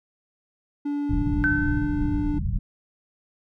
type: tone with pitch glide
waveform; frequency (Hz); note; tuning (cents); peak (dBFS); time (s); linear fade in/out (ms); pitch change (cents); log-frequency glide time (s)
triangle; 288.6 to 294.3; D4 to D4; -30 to +4; -22; 0.85-2.39; 10; +34; 1.07-1.51
type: low-pass noise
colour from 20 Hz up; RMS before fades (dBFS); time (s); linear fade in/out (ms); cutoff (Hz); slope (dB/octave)
pink; -26; 1.09-2.59; 5; 200; 96
type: tone with exponential decay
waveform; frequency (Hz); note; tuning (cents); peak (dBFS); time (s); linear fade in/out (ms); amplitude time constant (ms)
sine; 1529; G6; -44; -18; 1.44-2.27; 0; 180
effects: none